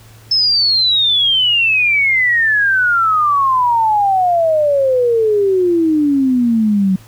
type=exponential sweep; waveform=sine; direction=down; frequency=5274 to 185 Hz; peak=-10 dBFS; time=0.31-6.96 s; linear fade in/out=5 ms; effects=added 111 Hz sine -40 dBFS peak until 7.07 s + pink hiss -45 dBFS RMS until 7.07 s